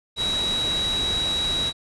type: tone in noise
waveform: sine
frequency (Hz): 3868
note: B7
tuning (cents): -37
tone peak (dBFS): -22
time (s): 0.16-1.73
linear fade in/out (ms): 50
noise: pink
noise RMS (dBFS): -31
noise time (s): 0.16-1.73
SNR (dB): +6
effects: resampled to 24000 Hz